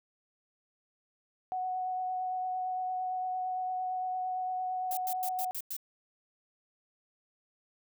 sine tone with vibrato, 740 Hz, F#5, in tune, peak -31 dBFS, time 1.52-5.51 s, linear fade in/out 0 ms, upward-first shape sine, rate 8.8 Hz, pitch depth 11 cents each way
violet noise bursts, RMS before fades -37 dBFS, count 6, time 4.91-5.766 s, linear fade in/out 2 ms, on 61 ms, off 98 ms
effects none

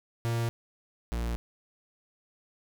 45% pulse tone pair in turn, 116.54 / 58.27 Hz, A#2 / A#1, 0 / 0 cents, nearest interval octave, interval 1200 cents, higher first, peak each -27 / -29 dBFS, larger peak first, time 0.25-0.49 / 1.12-1.36 s, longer neither, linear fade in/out 0 ms, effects none

